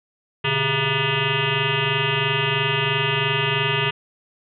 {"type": "tone with frequency modulation", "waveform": "sine", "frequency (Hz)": 1480, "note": "F#6", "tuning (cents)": 0, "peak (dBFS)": -18, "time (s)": [0.44, 3.91], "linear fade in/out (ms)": 10, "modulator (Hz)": 267, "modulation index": 6.1, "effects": []}